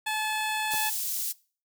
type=tone; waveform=15% pulse; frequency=863 Hz; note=A5; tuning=34 cents flat; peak=-21 dBFS; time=0.06-0.9 s; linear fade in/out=10 ms
type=high-pass noise; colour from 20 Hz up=white; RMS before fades=-31 dBFS; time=0.7-1.33 s; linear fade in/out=20 ms; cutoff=5500 Hz; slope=12 dB/octave
type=clicks; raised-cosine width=1 ms; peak=-28 dBFS; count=2; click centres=0.737 / 0.744 s
effects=noise-tail reverb RT60 0.4 s tail -22 dB re dry